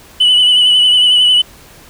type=tone with vibrato; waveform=sine; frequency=2976 Hz; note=F#7; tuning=9 cents sharp; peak=-4 dBFS; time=0.2-1.42 s; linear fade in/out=10 ms; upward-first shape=triangle; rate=11 Hz; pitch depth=42 cents each way; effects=tanh soft clip ceiling -4 dBFS + pink hiss -40 dBFS RMS until 1.89 s